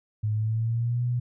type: tone with pitch glide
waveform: sine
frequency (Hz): 107 to 122.2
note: A2 to B2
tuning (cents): -48 to -18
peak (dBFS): -23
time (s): 0.23-1.2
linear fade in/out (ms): 10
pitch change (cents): +230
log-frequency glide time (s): 0.33-1.03
effects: none